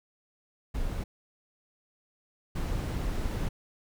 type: noise bursts at uneven times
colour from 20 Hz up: brown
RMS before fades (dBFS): -31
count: 2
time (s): 0.74-1.04 / 2.55-3.49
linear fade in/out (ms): 10
effects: none